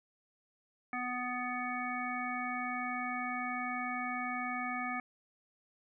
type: harmonic tone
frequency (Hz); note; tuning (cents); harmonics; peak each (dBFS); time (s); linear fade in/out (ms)
248.3; B3; +9; 1 / 3 / 5 / 7 / 9; -41 / -40 / -40 / -43 / -40; 0.93-5; 2
effects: none